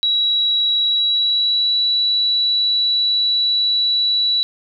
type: tone with pitch glide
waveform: sine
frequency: 3889 to 3934 Hz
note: B7 to B7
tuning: -27 to -7 cents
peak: -14 dBFS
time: 0.03-4.43 s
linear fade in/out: 0 ms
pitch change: +20 cents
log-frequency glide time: 0.84-1.78 s
effects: none